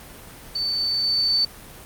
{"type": "tone with level ramp", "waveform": "sine", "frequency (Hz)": 4531, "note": "C#8", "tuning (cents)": 37, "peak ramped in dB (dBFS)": [-22, -16], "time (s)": [0.55, 1.45], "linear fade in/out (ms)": 5, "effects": ["pink hiss -42 dBFS RMS until 1.85 s", "Opus 32 kbps"]}